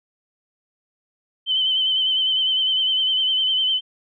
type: tone with vibrato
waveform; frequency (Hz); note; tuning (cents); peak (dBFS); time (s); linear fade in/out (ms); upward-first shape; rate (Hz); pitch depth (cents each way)
sine; 3068; G7; -38; -17; 1.46-3.81; 50; sine; 9.9; 41
effects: none